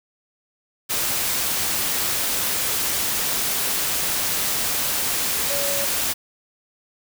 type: tone in noise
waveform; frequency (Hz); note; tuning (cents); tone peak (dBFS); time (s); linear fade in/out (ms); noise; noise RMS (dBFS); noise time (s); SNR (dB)
sine; 564; C#5; +30; -27; 5.49-5.86; 20; white; -23; 0.89-6.14; -7
effects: none